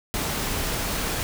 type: noise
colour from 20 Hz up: pink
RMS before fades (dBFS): -27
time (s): 0.14-1.23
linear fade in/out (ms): 0
effects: none